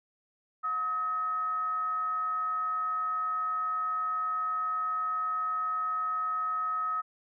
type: tone with frequency modulation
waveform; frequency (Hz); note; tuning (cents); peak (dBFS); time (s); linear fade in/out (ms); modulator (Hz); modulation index
sine; 1274; D#6; +41; -28; 0.63-7.02; 20; 552; 0.2
effects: none